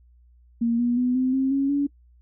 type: tone with pitch steps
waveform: sine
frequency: 233.1 / 240.9 / 249 / 257.3 / 265.9 / 274.8 / 284 Hz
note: A#3 / B3 / B3 / C4 / C4 / C#4 / C#4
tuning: 0 / -43 / +14 / -29 / +28 / -15 / +42 cents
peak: -19 dBFS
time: 0.61-1.87 s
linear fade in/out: 10 ms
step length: 180 ms
effects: noise-tail reverb RT60 0.1 s tail -23 dB re dry + added 60 Hz sine -52 dBFS peak until 2.21 s